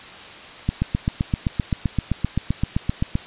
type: click train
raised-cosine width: 5 ms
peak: -7 dBFS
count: 20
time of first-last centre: 0.69-3.154 s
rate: 7.71 Hz
effects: white hiss -39 dBFS RMS until 3.26 s + resampled to 8000 Hz